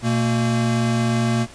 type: tone pair together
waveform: square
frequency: 120.77 / 228.9 Hz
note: B2 / A#3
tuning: -38 / -31 cents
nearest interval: major seventh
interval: 1107 cents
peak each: -21 dBFS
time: 0.02-1.47 s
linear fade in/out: 50 ms
effects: pink hiss -43 dBFS RMS until 1.54 s + resampled to 22050 Hz